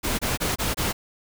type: noise bursts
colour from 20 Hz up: pink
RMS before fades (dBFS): -25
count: 5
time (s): 0.03-0.93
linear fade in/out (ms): 20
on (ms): 160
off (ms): 25
effects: none